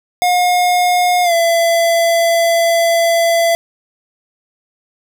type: tone with pitch glide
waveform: square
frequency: 717 to 672.9 Hz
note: F5 to E5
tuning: +45 to +35 cents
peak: -11 dBFS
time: 0.22-3.55 s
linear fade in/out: 0 ms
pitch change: -110 cents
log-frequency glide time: 1.23-1.33 s
effects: none